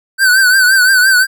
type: tone with vibrato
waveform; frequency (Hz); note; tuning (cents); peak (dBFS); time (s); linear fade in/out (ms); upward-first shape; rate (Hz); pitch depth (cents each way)
square; 1524; G6; -49; -7; 0.18-1.27; 50; triangle; 5.8; 85
effects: none